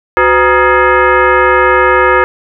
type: tone with frequency modulation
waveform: sine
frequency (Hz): 370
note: F#4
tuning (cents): 0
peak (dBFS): -5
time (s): 0.17-2.24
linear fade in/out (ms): 0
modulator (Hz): 438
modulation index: 3.6
effects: none